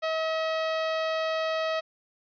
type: tone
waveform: sawtooth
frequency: 640 Hz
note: D#5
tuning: 49 cents sharp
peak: -22 dBFS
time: 0.02-1.81 s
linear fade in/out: 20 ms
effects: resampled to 11025 Hz